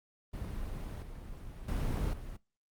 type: noise with level steps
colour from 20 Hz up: brown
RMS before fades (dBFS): -39 / -45 / -32 / -43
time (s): 0.33-2.37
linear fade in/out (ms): 10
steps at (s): 1.02 / 1.68 / 2.13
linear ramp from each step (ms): 5
effects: noise-tail reverb RT60 0.2 s tail -22 dB re dry + Opus 32 kbps